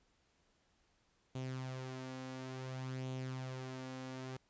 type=tone with flanger; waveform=sawtooth; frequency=129.9 Hz; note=C3; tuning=12 cents flat; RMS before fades=-44 dBFS; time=1.35-4.37 s; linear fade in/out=5 ms; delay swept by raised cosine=0.29 to 3.69 ms; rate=0.57 Hz; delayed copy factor=+0.5; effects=pink hiss -75 dBFS RMS until 4.49 s + resampled to 16000 Hz